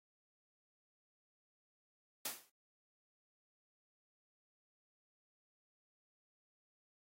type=noise with exponential decay; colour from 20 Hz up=white; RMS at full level=-36 dBFS; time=2.25-2.5 s; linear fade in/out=5 ms; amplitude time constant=53 ms; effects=high-pass 150 Hz 12 dB/octave + AAC 48 kbps